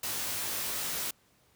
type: noise with comb filter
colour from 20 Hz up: white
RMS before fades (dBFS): -34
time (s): 0.03-1.11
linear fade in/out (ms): 5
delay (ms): 19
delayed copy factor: +1
effects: pink hiss -66 dBFS RMS until 1.55 s + high-pass 60 Hz 12 dB/octave